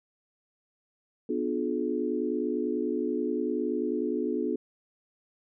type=chord; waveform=sine; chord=B diminished seventh; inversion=none; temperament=just; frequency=246.9 / 296.3 / 355.6 / 426.7 Hz; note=B3 / D4 / F4 / Ab4; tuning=0 / +15 / +31 / +47 cents; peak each=-32 dBFS; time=1.29-4.56 s; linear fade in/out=5 ms; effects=none